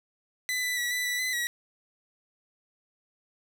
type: tone with pitch steps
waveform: sawtooth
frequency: 2003 / 1989 / 1940 / 1987 / 1967 / 2017 / 1920 Hz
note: B6 / B6 / B6 / B6 / B6 / B6 / B6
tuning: +24 / +12 / -31 / +10 / -7 / +36 / -49 cents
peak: -24 dBFS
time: 0.49-1.47 s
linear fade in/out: 0 ms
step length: 140 ms
effects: none